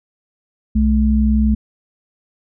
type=tone pair together; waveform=sine; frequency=63.6 / 215.4 Hz; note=C2 / A3; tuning=-48 / -37 cents; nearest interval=octave + major sixth; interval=2111 cents; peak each=-14 dBFS; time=0.75-1.55 s; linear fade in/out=10 ms; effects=none